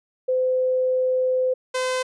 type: tone pair in turn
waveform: sine / sawtooth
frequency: 512 / 512 Hz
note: C5 / C5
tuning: -38 / -38 cents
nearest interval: unison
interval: 0 cents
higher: neither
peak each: -18 dBFS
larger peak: neither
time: 0.28-1.54 / 1.74-2.03 s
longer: first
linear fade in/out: 10 ms
effects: resampled to 22050 Hz